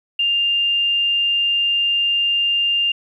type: tone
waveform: sine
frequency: 2800 Hz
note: F7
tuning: 4 cents sharp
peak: -15 dBFS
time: 0.19-2.92 s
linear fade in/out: 5 ms
effects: 9-bit